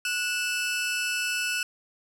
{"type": "tone pair together", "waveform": "sawtooth", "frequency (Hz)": [1468.9, 2637], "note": ["F#6", "E7"], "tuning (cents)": [-13, 0], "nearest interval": "minor seventh", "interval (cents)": 1013, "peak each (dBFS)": [-26, -25], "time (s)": [0.05, 1.63], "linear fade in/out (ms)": 2, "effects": ["low-pass 12000 Hz 12 dB/octave", "9-bit"]}